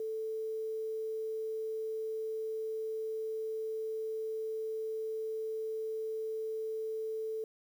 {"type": "tone with quantisation", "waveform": "sine", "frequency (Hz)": 440, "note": "A4", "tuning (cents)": 0, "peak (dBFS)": -34, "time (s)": [0, 7.44], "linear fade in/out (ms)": 2, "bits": 10, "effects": []}